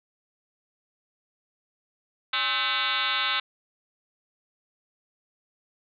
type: tone with frequency modulation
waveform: sine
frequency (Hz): 2500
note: D#7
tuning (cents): +8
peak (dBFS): -23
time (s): 2.33-3.4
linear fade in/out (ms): 5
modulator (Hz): 240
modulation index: 6
effects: none

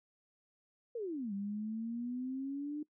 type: exponential two-way sweep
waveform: sine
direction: down then up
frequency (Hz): 490 to 196.3 to 302.6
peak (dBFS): -36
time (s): 0.95-2.83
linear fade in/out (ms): 5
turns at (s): 1.33
effects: noise-tail reverb RT60 0.1 s tail -21 dB re dry

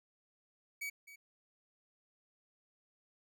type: tone with echo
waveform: 45% pulse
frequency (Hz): 2268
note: C#7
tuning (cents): +39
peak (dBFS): -38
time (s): 0.81-0.9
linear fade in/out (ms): 10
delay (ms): 260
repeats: 1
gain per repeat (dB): -14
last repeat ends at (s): 1.16
effects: none

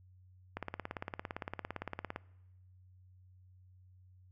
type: click train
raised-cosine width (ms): 0.5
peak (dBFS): -23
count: 29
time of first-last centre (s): 0.57-2.161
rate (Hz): 17.6
effects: noise-tail reverb RT60 1.0 s tail -23 dB re dry + added 92 Hz sine -58 dBFS peak until 4.31 s

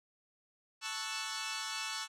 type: chord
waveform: 10% pulse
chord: F# minor seventh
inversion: first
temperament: equal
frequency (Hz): 880 / 1108.7 / 1318.5 / 1480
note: A5 / C#6 / E6 / F#6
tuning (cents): 0 / 0 / 0 / 0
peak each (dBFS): -34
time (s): 0.81-2.08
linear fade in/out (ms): 50
effects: low-pass 9000 Hz 12 dB/octave

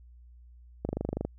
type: click train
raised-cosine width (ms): 2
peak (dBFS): -17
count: 11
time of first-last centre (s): 0.85-1.25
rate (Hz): 25
effects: added 60 Hz sine -50 dBFS peak until 1.38 s

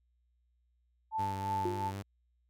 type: tone with tremolo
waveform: sine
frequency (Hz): 880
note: A5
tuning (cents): 0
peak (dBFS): -30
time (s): 1.11-1.92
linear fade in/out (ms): 50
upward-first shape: sine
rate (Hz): 2.8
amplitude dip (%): 65
type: tone with vibrato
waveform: sawtooth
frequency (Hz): 98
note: G2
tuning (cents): 0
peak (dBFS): -34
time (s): 1.18-2.03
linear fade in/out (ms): 20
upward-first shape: sine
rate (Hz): 3.9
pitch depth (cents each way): 30
type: tone with exponential decay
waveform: sine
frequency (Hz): 355.5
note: F4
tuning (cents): +31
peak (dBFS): -29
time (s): 1.65-2.03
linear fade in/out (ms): 5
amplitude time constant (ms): 82
effects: added 60 Hz sine -70 dBFS peak until 2.49 s

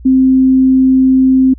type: tone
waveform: sine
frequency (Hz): 261.6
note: C4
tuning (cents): 0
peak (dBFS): -5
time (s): 0.05-1.54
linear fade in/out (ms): 10
effects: added 60 Hz sine -30 dBFS peak until 1.58 s

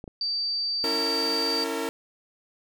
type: clicks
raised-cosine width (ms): 2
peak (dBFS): -26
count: 2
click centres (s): 0.041 / 0.078
type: tone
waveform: sine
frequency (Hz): 4640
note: D8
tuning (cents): -22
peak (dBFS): -25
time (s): 0.21-1.64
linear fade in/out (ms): 2
type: chord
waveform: sawtooth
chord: A# diminished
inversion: first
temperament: equal with one note detuned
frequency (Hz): 277.2 / 329.6 / 456.3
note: C#4 / E4 / A#4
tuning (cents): 0 / 0 / -37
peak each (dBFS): -30 / -29 / -26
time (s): 0.84-1.89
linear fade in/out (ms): 0
effects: none

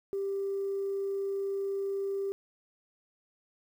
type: tone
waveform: sine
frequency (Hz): 394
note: G4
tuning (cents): +9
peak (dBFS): -29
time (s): 0.13-2.32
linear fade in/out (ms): 0
effects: tanh soft clip ceiling -25 dBFS + 10-bit

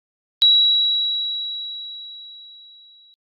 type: tone with exponential decay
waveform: sine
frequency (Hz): 3890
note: B7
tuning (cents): -27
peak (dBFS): -9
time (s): 0.42-3.14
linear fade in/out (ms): 0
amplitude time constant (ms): 590
effects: Opus 48 kbps

